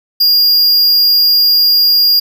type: tone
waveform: square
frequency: 4827 Hz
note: D8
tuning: 47 cents sharp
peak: -7 dBFS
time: 0.2-2.2 s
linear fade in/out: 10 ms
effects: none